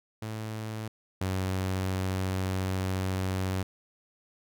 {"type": "tone pair in turn", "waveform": "sawtooth", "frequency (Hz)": [109.1, 94.13], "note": ["A2", "F#2"], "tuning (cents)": [-14, 30], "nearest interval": "minor third", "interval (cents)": 256, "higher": "first", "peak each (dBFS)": [-30, -24], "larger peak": "second", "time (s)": [[0.22, 0.88], [1.21, 3.63]], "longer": "second", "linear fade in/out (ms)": 5, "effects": []}